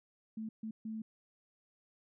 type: tone bursts at uneven times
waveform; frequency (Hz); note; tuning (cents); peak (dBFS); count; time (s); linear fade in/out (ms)
sine; 220; A3; 0; -38; 3; 0.37-0.49 / 0.63-0.71 / 0.85-1.02; 5
effects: none